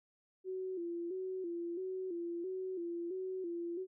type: tone with vibrato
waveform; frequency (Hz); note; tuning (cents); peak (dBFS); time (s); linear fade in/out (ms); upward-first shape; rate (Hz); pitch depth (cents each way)
sine; 357.9; F4; +42; -37; 0.44-3.87; 50; square; 1.5; 78
effects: none